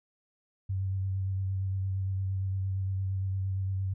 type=tone with vibrato; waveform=sine; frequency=95.7 Hz; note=G2; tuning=41 cents flat; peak=-28 dBFS; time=0.69-3.94 s; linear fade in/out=10 ms; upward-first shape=sine; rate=8.7 Hz; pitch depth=21 cents each way; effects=none